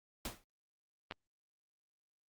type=noise with exponential decay; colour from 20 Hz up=pink; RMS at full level=-37 dBFS; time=0.25-0.44 s; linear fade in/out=2 ms; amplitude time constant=41 ms
type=clicks; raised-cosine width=0.3 ms; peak=-24 / -30 dBFS; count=2; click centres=1.111 / 1.122 s
effects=Opus 48 kbps